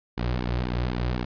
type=tone with flanger; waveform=sawtooth; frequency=61 Hz; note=B1; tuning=21 cents flat; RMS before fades=-27 dBFS; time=0.17-1.25 s; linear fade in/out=10 ms; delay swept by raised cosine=1.5 to 4.6 ms; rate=3.9 Hz; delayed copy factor=-0.9; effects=resampled to 11025 Hz